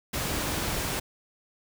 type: tone in noise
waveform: sine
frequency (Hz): 297.4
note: D4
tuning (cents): +22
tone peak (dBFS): -39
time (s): 0.3-0.55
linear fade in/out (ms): 10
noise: pink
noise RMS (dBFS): -30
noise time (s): 0.13-1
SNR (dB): -12
effects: none